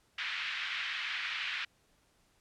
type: band-pass noise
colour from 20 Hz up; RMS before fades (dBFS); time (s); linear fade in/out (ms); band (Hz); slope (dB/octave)
pink; -37; 0.18-1.65; 5; 1600 to 3400; 24
effects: pink hiss -70 dBFS RMS until 2.4 s + low-pass 11000 Hz 12 dB/octave